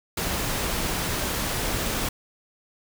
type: noise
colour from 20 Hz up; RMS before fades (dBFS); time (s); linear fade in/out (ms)
pink; -27; 0.17-2.09; 5
effects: none